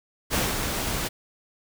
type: noise with ADSR envelope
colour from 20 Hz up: pink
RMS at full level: -23 dBFS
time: 0.3-1.09 s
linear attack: 44 ms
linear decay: 180 ms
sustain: -5 dB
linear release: 20 ms
effects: none